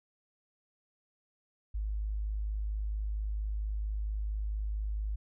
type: tone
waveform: sine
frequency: 52.2 Hz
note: G#1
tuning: 10 cents sharp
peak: -31 dBFS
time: 1.74-5.16 s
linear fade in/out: 10 ms
effects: none